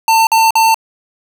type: tone bursts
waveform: square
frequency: 897 Hz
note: A5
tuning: 33 cents sharp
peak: -8 dBFS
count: 3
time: 0.08-0.744 s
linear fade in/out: 2 ms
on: 190 ms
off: 47 ms
effects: none